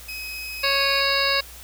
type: tone with pitch glide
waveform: 30% pulse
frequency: 2535 to 2467 Hz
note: D#7 to D#7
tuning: +32 to -15 cents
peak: -28 dBFS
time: 0.08-1.01 s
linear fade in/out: 10 ms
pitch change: -47 cents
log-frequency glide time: 0.75-0.86 s
type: harmonic tone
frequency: 553 Hz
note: C#5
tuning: 4 cents flat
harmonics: 1 / 2 / 3 / 4 / 5 / 7 / 8 / 9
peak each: -27 / -27 / -27 / -27 / -27 / -27 / -27 / -27 dBFS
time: 0.63-1.41 s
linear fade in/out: 10 ms
effects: added 60 Hz sine -44 dBFS peak until 1.63 s + white hiss -43 dBFS RMS until 1.63 s